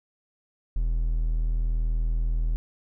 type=tone; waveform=triangle; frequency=40.39 Hz; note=E1; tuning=35 cents flat; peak=-20 dBFS; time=0.76-2.56 s; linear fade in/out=0 ms; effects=none